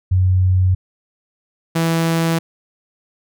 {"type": "tone pair in turn", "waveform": ["sine", "sawtooth"], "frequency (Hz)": [92.5, 164.82], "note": ["F#2", "E3"], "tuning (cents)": [0, 0], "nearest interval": "minor seventh", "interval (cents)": 1000, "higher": "second", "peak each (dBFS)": -11, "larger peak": "neither", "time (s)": [[0.11, 0.75], [1.75, 2.39]], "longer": "neither", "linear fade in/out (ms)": 10, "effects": []}